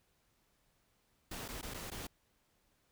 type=noise with dropouts; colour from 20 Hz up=pink; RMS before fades=-44 dBFS; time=1.31-2.07 s; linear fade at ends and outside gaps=5 ms; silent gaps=1.481-1.486 / 1.614-1.627 / 1.739-1.743 / 1.903-1.915 s; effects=pink hiss -75 dBFS RMS until 2.91 s